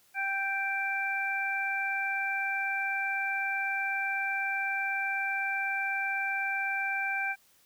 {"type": "harmonic tone", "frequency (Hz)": 784, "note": "G5", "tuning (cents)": 0, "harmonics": [1, 2, 3], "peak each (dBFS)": [-35, -32, -32], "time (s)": [0.14, 7.36], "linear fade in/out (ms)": 50, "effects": ["white hiss -64 dBFS RMS until 7.65 s"]}